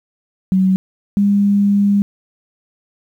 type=tone pair in turn; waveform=sine; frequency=188.5 / 201.8 Hz; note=F#3 / G#3; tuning=+32 / -49 cents; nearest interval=minor second; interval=119 cents; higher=second; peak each=-10 dBFS; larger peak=neither; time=0.52-0.76 / 1.17-2.02 s; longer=second; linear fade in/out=0 ms; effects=8-bit